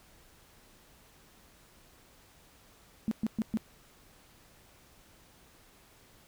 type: tone bursts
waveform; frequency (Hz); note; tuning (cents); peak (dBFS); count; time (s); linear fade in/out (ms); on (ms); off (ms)
sine; 220; A3; 0; -26; 4; 3.08-3.572; 0; 33; 120
effects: pink hiss -60 dBFS RMS until 6.27 s